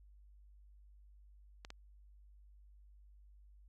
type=clicks; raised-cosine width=0.2 ms; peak=-30 dBFS; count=2; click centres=1.649 / 1.704 s; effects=added 50 Hz sine -58 dBFS peak until 3.68 s + AAC 48 kbps